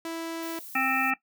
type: tone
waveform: sawtooth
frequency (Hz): 329.6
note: E4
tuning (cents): 0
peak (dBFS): -28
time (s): 0.05-0.59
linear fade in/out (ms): 2
type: noise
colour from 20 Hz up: violet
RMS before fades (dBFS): -43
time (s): 0.42-1.11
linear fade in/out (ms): 10
type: harmonic tone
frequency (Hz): 263.4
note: C4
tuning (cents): +12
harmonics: 1 / 3 / 5 / 7 / 9 / 10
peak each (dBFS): -32 / -30 / -29 / -30 / -30 / -31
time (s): 0.75-1.14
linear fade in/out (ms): 5
effects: noise-tail reverb RT60 0.1 s tail -17 dB re dry